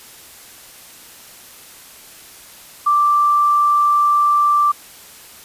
sine tone, 1174.7 Hz, D6, in tune, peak -11 dBFS, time 2.86-4.72 s, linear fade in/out 10 ms, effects white hiss -41 dBFS RMS until 5.44 s + resampled to 32000 Hz

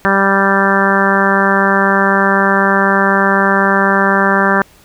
harmonic tone, 196 Hz, G3, in tune, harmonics 1 / 2 / 3 / 4 / 5 / 6 / 7 / 8 / 9, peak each -16 / -18 / -19 / -20 / -18 / -18 / -19 / -16 / -18 dBFS, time 0.05-4.62 s, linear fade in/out 0 ms, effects pink hiss -46 dBFS RMS until 4.84 s

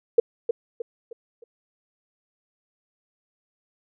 sine tone with echo, 466.2 Hz, A#4, in tune, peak -10 dBFS, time 0.18-0.2 s, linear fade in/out 5 ms, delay 310 ms, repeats 4, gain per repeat -8 dB, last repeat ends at 1.44 s, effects none

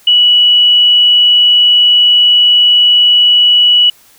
sine tone, 2940 Hz, F#7, 12 cents flat, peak -4 dBFS, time 0.07-3.9 s, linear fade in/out 5 ms, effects white hiss -45 dBFS RMS until 4.18 s

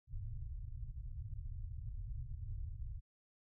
pink low-pass noise, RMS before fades -44 dBFS, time 0.07-3.01 s, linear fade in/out 50 ms, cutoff 130 Hz, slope 96 dB/octave, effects none

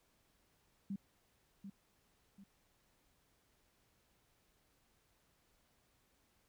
sine tone with echo, 197.4 Hz, G3, 12 cents sharp, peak -38 dBFS, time 0.9-0.96 s, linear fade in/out 5 ms, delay 740 ms, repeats 2, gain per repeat -8 dB, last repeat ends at 2.44 s, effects pink hiss -75 dBFS RMS until 6.48 s

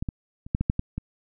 clicks, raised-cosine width 5 ms, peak -16 / -16 / -27 / -10 / -12 / -8 / -12 / -17 dBFS, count 8, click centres 0.025 / 0.088 / 0.465 / 0.549 / 0.61 / 0.699 / 0.794 / 0.98 s, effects none

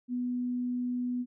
sine tone, 246.9 Hz, B3, in tune, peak -29 dBFS, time 0.08-1.26 s, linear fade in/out 50 ms, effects none

